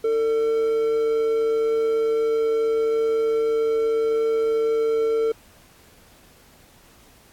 triangle tone with amplitude modulation, 449.6 Hz, A4, 37 cents sharp, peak -15 dBFS, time 0.04-5.32 s, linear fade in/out 5 ms, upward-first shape sine, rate 142 Hz, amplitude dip 30%, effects pink hiss -53 dBFS RMS until 7.32 s + AAC 64 kbps

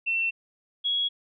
sine tone pair in turn, 2697 / 3330 Hz, E7 / G#7, +39 / +4 cents, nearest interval major third, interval 365 cents, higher second, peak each -23 dBFS, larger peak neither, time 0.06-0.31 / 0.84-1.09 s, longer neither, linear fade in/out 20 ms, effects none

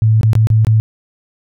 sine tone with dropouts, 110 Hz, A2, in tune, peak -7 dBFS, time 0.02-0.8 s, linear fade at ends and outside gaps 0 ms, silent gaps 0.211-0.232 / 0.332-0.353 / 0.471-0.502 / 0.648-0.669 s, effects none

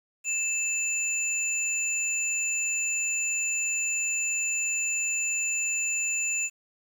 sine tone pair together, 2637 / 7040 Hz, E7 / A8, 0 / 0 cents, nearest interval octave + perfect fourth, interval 1700 cents, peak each -28 / -27 dBFS, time 0.24-6.5 s, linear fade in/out 50 ms, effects tanh soft clip ceiling -18 dBFS + 9-bit

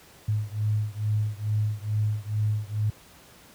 sine beating tone pair, 105.4 / 107.7 Hz, G#2 / A2, +26 / -37 cents, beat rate 2.3 Hz, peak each -26 / -27 dBFS, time 0.28-2.9 s, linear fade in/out 5 ms, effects pink hiss -52 dBFS RMS until 3.54 s + high-pass 60 Hz 12 dB/octave

